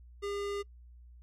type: tone with low-pass filter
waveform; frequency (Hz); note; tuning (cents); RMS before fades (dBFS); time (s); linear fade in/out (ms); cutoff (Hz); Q
square; 404.3; G#4; -46; -36; 0.22-0.63; 20; 8500; 0.51
effects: noise-tail reverb RT60 0.1 s tail -24 dB re dry + added 60 Hz sine -51 dBFS peak until 1.22 s